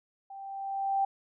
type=tone with level ramp; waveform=sine; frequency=784 Hz; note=G5; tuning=in tune; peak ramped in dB=-42 to -23 dBFS; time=0.3-1.05 s; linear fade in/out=5 ms; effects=none